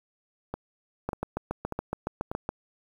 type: two click trains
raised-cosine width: 1 ms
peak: -18 / -15 dBFS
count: 4 / 11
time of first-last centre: 0.54-2.315 / 1.09-2.491 s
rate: 1.69 / 7.14 Hz
effects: 8-bit